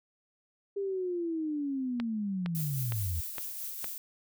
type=linear sweep; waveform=sine; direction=down; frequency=403.3 to 75.7 Hz; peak=-30 dBFS; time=0.76-3.21 s; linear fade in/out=10 ms
type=click train; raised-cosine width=0.3 ms; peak=-21 dBFS; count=5; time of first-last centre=2-3.843 s; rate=2.17 Hz
type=noise with tremolo; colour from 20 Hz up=violet; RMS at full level=-37 dBFS; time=2.55-3.98 s; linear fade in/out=0 ms; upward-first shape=triangle; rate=4.8 Hz; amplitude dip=40%
effects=none